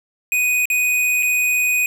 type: tone with dropouts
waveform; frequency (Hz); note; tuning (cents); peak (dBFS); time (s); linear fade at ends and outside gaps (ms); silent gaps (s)
square; 2489; D#7; 0; -16; 0.32-1.86; 1; 0.655-0.701 / 1.226-1.23
effects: none